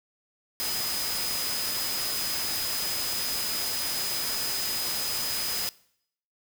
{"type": "tone in noise", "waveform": "sine", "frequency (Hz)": 5010, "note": "D#8", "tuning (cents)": 11, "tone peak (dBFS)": -32, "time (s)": [0.6, 5.69], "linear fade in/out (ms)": 0, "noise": "white", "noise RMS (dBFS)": -31, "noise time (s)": [0.6, 5.69], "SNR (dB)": -4, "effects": ["noise-tail reverb RT60 0.7 s tail -22 dB re dry"]}